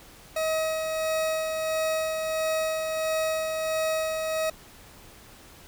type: tone with tremolo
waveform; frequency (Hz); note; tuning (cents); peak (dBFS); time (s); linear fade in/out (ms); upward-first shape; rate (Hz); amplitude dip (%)
40% pulse; 635; D#5; +35; -23; 0.36-4.5; 5; sine; 1.5; 35
effects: pink hiss -50 dBFS RMS until 5.67 s